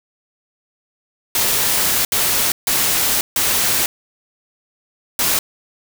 white noise bursts at uneven times, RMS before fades -17 dBFS, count 5, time 1.35-2.05 / 2.12-2.52 / 2.67-3.21 / 3.36-3.86 / 5.19-5.39 s, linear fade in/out 2 ms, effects none

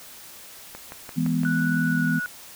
click train, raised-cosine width 0.5 ms, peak -22 dBFS, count 5, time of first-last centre 0.75-1.434 s, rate 5.85 Hz
sine chord, E major, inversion none, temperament equal, 164.81 / 207.7 / 246.9 Hz, E3 / G#3 / B3, 0 / 0 / 0 cents, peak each -24 / -29 / -24 dBFS, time 1.16-2.2 s, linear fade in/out 20 ms
sine tone with pitch glide, 1476 to 1464.1 Hz, F#6 to F#6, -5 to -19 cents, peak -26 dBFS, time 1.45-2.26 s, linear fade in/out 0 ms, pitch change -14 cents, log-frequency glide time 1.87-2.04 s
effects white hiss -44 dBFS RMS until 2.55 s

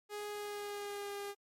sawtooth tone with pitch glide, 415.3 to 403.9 Hz, G#4 to G#4, 0 to -48 cents, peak -36 dBFS, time 0.09-1.35 s, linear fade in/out 50 ms, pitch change -48 cents, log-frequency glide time 0.3-1.13 s, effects MP3 64 kbps

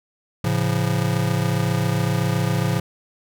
square chord, A augmented, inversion none, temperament just, 110 / 137.5 / 171.88 Hz, A2 / C#3 / E#3, 0 / -14 / -27 cents, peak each -24 dBFS, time 0.44-2.8 s, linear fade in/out 5 ms, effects none

